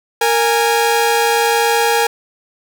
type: tone pair together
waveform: sawtooth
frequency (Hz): 463.6 / 826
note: A#4 / G#5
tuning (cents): -10 / -10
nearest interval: minor seventh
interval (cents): 1000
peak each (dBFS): -11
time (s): 0.21-2.07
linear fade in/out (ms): 5
effects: none